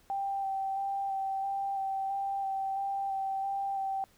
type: tone with vibrato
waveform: sine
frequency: 782 Hz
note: G5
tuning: 4 cents flat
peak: -30 dBFS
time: 0.1-4.04 s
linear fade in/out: 0 ms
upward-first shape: square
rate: 1.5 Hz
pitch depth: 13 cents each way
effects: pink hiss -64 dBFS RMS until 4.17 s